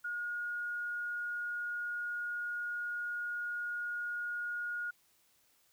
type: tone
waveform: sine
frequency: 1436 Hz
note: F6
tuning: 48 cents sharp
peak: -35 dBFS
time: 0.04-4.91 s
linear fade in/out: 10 ms
effects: white hiss -70 dBFS RMS until 5.72 s